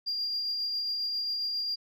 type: tone with tremolo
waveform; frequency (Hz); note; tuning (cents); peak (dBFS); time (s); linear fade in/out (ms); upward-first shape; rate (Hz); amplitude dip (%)
sine; 4789; D8; +33; -27; 0.06-1.76; 20; sine; 7.4; 25
effects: tanh soft clip ceiling -24 dBFS